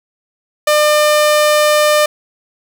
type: tone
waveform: sawtooth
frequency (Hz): 600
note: D5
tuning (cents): +37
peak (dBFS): -5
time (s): 0.67-2.06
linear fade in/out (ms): 5
effects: none